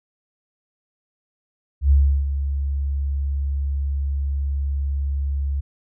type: tone with ADSR envelope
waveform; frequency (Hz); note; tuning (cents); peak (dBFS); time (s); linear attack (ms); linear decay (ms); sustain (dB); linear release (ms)
sine; 69.7; C#2; +10; -10; 1.81-5.61; 98; 340; -10; 13
effects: none